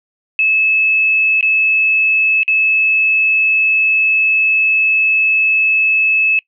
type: tone with dropouts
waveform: sine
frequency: 2600 Hz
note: E7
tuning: 24 cents flat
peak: -10 dBFS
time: 0.39-6.39 s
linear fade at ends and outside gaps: 1 ms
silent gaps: 1.41-1.427 / 2.432-2.479 s
effects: noise-tail reverb RT60 0.1 s tail -23 dB re dry